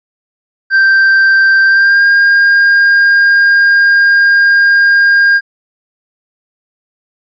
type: tone with pitch glide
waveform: triangle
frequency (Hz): 1568 to 1612.1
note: G6 to G6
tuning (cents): 0 to +48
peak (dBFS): -3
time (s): 0.7-5.41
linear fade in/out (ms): 50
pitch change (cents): +48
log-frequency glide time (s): 1.66-2.04
effects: resampled to 16000 Hz